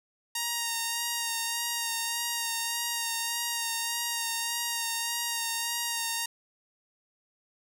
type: tone with vibrato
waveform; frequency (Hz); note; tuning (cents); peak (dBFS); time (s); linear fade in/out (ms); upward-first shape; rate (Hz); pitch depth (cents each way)
5% pulse; 932.3; A#5; 0; -17; 0.35-6.26; 5; sine; 1.7; 22
effects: none